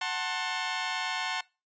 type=chord; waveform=15% pulse; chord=F# diminished; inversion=none; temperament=just; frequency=740 / 888 / 1065.6 Hz; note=F#5 / A5 / C6; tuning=0 / +16 / +31 cents; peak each=-28 dBFS; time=0.01-1.41 s; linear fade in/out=5 ms; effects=noise-tail reverb RT60 0.3 s tail -24 dB re dry + resampled to 16000 Hz